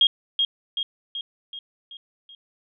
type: tone with echo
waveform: sine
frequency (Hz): 3251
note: G#7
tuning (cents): -38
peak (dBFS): -13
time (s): 0.01-0.07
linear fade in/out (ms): 2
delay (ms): 380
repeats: 6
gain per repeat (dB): -5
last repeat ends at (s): 2.35
effects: none